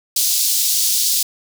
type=high-pass noise; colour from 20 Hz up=pink; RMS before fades=-17 dBFS; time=0.16-1.23 s; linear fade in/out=5 ms; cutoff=4200 Hz; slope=24 dB/octave; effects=none